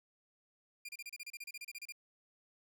sawtooth tone bursts, 2400 Hz, D7, 37 cents sharp, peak -40 dBFS, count 16, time 0.85-1.923 s, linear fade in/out 5 ms, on 38 ms, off 31 ms, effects none

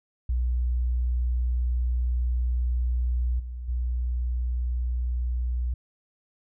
sine tone with level steps, 61 Hz, B1, 21 cents flat, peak -22 / -32 / -24 dBFS, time 0.29-5.74 s, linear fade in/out 5 ms, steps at 3.39 / 3.68 s, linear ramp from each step 10 ms, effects none

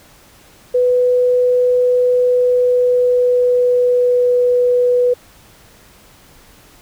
sine tone with pitch glide, 496.5 to 492.5 Hz, B4 to B4, +9 to -5 cents, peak -10 dBFS, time 0.74-5.14 s, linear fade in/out 10 ms, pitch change -14 cents, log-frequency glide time 2.15-4.38 s, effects pink hiss -46 dBFS RMS until 6.81 s

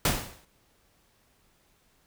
pink noise with exponential decay, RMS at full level -21 dBFS, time 0.05-0.45 s, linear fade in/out 2 ms, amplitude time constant 85 ms, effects pink hiss -66 dBFS RMS until 2.06 s

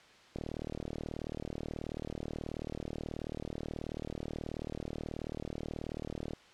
click train, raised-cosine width 2 ms, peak -25 dBFS, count 231, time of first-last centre 0.36-6.334 s, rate 38.5 Hz, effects white hiss -58 dBFS RMS until 6.53 s + low-pass 4000 Hz 12 dB/octave

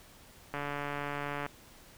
click train, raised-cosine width 0.5 ms, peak -21 dBFS, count 134, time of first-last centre 0.54-1.464 s, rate 144 Hz, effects pink hiss -56 dBFS RMS until 1.97 s

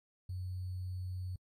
sine tone with sample-and-hold, 91.7 Hz, F#2, 15 cents flat, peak -37 dBFS, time 0.29-1.36 s, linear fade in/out 5 ms, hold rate 4410 Hz, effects AAC 48 kbps

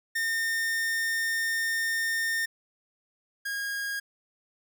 45% pulse tone pair in turn, 1820 / 1632.2 Hz, A#6 / G#6, -42 / -31 cents, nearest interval major second, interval 189 cents, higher first, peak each -26 / -30 dBFS, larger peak first, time 0.15-2.46 / 3.45-4 s, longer first, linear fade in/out 10 ms, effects none

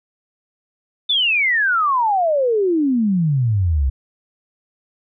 sine exponential sweep, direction down, 3596 to 62.9 Hz, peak -14 dBFS, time 1.09-3.9 s, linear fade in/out 10 ms, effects none

